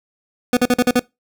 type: tone bursts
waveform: 25% pulse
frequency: 246.9 Hz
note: B3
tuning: in tune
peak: -8 dBFS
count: 6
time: 0.53-0.994 s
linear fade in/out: 2 ms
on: 39 ms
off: 46 ms
effects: noise-tail reverb RT60 0.2 s tail -22 dB re dry